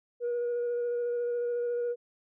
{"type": "tone with vibrato", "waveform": "sine", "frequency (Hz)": 480.1, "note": "B4", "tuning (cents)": -49, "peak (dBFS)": -26, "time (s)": [0.2, 1.96], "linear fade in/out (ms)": 50, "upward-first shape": "square", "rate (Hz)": 14, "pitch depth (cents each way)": 10, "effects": ["tanh soft clip ceiling -26 dBFS"]}